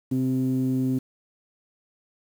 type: tone with low-pass filter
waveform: sawtooth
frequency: 130 Hz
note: C3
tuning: 11 cents flat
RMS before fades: -24 dBFS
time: 0.11-0.99 s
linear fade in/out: 10 ms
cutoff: 290 Hz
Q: 6.9
effects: 8-bit